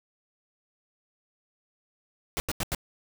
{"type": "noise bursts", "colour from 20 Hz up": "pink", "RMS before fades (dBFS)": -29, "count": 4, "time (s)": [2.37, 2.748], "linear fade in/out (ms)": 0, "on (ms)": 30, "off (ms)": 86, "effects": []}